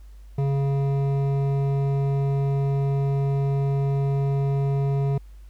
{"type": "tone with hard clipping", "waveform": "triangle", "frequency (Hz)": 138.59, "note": "C#3", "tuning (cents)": 0, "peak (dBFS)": -22, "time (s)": [0.38, 5.18], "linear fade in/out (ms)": 5, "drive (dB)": 15, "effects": ["added 50 Hz sine -41 dBFS peak until 5.49 s", "pink hiss -63 dBFS RMS until 5.49 s"]}